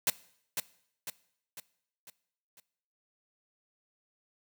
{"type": "noise with echo", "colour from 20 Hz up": "white", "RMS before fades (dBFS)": -26, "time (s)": [0.07, 0.1], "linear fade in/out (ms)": 2, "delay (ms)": 500, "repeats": 5, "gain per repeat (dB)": -6, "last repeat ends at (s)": 2.6, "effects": ["noise-tail reverb RT60 0.7 s tail -20 dB re dry", "high-pass 100 Hz 12 dB/octave"]}